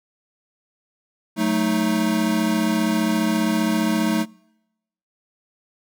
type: chord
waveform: square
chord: D# diminished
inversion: first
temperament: equal with one note detuned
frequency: 185 / 220 / 313.5 Hz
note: F#3 / A3 / D#4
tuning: 0 / 0 / +13 cents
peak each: -26 / -22 / -24 dBFS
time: 1.36-4.26 s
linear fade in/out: 50 ms
effects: noise-tail reverb RT60 0.9 s tail -26 dB re dry